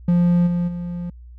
triangle tone with level steps, 174.61 Hz, F3, in tune, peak -11 / -16 / -23 dBFS, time 0.08-1.1 s, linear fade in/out 5 ms, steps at 0.46 / 0.67 s, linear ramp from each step 20 ms, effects added 60 Hz sine -38 dBFS peak until 1.38 s

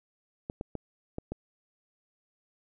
clicks, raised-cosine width 2 ms, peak -21 dBFS, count 5, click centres 0.499 / 0.611 / 0.753 / 1.184 / 1.32 s, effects none

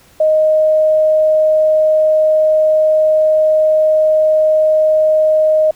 sine tone, 622.3 Hz, D#5, in tune, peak -8 dBFS, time 0.2-5.71 s, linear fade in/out 5 ms, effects pink hiss -47 dBFS RMS until 5.75 s

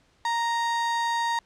35% pulse tone, 932.3 Hz, A#5, in tune, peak -22 dBFS, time 0.25-1.39 s, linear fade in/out 2 ms, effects pink hiss -63 dBFS RMS until 1.45 s + low-pass 6000 Hz 12 dB/octave

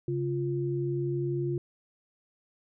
sine tone pair together, 137.15 / 349.2 Hz, C#3 / F4, -18 / 0 cents, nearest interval octave + major third, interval 1618 cents, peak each -30 / -30 dBFS, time 0.08-1.58 s, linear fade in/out 2 ms, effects none

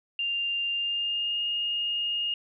sine tone with pitch glide, 2794 to 2844 Hz, F7 to F7, 0 to +31 cents, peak -26 dBFS, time 0.19-2.34 s, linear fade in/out 2 ms, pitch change +31 cents, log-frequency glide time 0.71-1.42 s, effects none

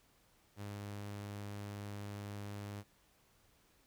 sawtooth tone, 102.1 Hz, G#2, 29 cents flat, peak -39 dBFS, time 0.56-2.84 s, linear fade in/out 50 ms, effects pink hiss -70 dBFS RMS until 3.86 s

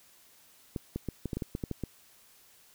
clicks, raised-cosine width 3 ms, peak -20 dBFS, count 11, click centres 0.762 / 0.96 / 1.087 / 1.257 / 1.332 / 1.37 / 1.422 / 1.551 / 1.638 / 1.713 / 1.837 s, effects white hiss -60 dBFS RMS until 2.74 s

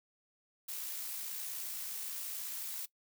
blue noise with amplitude modulation, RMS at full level -40 dBFS, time 0.68-2.86 s, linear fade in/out 10 ms, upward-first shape sine, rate 58.8 Hz, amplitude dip 25%, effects noise-tail reverb RT60 0.1 s tail -19 dB re dry

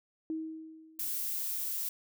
sine tone with exponential decay, 318.5 Hz, D#4, 41 cents sharp, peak -31 dBFS, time 0.3-1.36 s, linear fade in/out 1 ms, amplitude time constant 230 ms
violet noise, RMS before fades -35 dBFS, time 0.99-1.89 s, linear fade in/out 5 ms
effects none

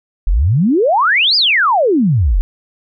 sine exponential two-way sweep, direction up then down, 36.91 to 5130 to 36.91 Hz, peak -9 dBFS, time 0.27-2.41 s, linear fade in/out 0 ms, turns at 1.36 s, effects none

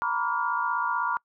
sine tone cluster, 936 / 992 / 1155 / 1411 Hz, A#5 / B5 / D6 / F6, +7 / +7 / -29 / +17 cents, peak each -30 dBFS, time 0.02-1.17 s, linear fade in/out 0 ms, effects noise-tail reverb RT60 0.1 s tail -25 dB re dry

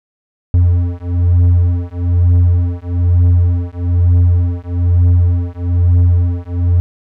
triangle beating tone pair, 87.3 / 88.4 Hz, F2 / F2, 0 / +22 cents, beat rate 1.1 Hz, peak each -10 dBFS, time 0.54-6.8 s, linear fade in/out 0 ms, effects none

